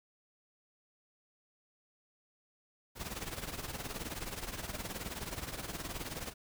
pink noise with tremolo, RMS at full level -38 dBFS, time 2.95-6.34 s, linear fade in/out 50 ms, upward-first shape triangle, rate 19 Hz, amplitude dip 80%, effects none

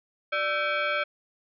sine tone with frequency modulation, 370 Hz, F#4, in tune, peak -24 dBFS, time 0.32-1.04 s, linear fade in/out 10 ms, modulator 961 Hz, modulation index 2.5, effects none

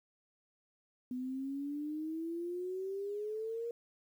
sine exponential sweep, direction up, 248.6 to 473.1 Hz, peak -36 dBFS, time 1.11-3.71 s, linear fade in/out 2 ms, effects 11-bit

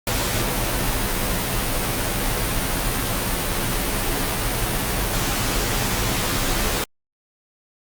pink noise with comb filter, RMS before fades -22 dBFS, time 0.07-6.84 s, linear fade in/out 2 ms, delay 13 ms, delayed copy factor -0.7, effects Opus 48 kbps

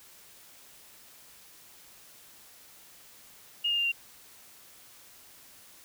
sine tone with pitch steps, 2847 / 2821 / 2795 / 2769 Hz, F7 / F7 / F7 / F7, +33 / +17 / +1 / -15 cents, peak -25 dBFS, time 3.64-3.92 s, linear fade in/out 10 ms, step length 70 ms, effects white hiss -54 dBFS RMS until 5.84 s

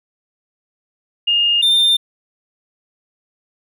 sine / triangle tone pair in turn, 2834 / 3604 Hz, F7 / A7, +25 / +41 cents, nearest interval major third, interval 416 cents, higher second, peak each -12 / -9 dBFS, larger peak second, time 1.27-1.62 / 1.62-1.97 s, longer neither, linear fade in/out 10 ms, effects none

